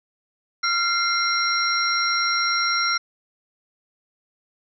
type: tone cluster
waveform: sine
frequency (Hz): 1378 / 2105 / 4070 / 5580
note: F6 / C7 / C8 / F8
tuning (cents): -24 / +10 / -49 / -2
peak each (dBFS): -22 / -26 / -28 / -25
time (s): 0.63-2.98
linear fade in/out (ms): 10
effects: none